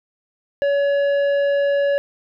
triangle tone with tanh clipping, 565 Hz, C#5, 33 cents sharp, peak -17 dBFS, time 0.62-1.98 s, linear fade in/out 0 ms, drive 13 dB, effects none

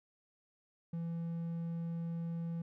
triangle tone, 167.5 Hz, E3, 28 cents sharp, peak -34 dBFS, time 0.93-2.62 s, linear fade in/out 5 ms, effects none

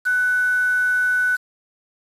sine tone with quantisation, 1493 Hz, F#6, 15 cents sharp, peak -16 dBFS, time 0.05-1.37 s, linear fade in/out 20 ms, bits 6, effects resampled to 32000 Hz

